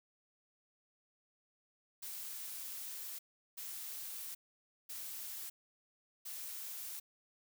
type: noise bursts at uneven times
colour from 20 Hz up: blue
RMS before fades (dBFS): -45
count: 4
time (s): 2.02-3.19 / 3.57-4.35 / 4.89-5.5 / 6.25-7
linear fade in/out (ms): 10
effects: none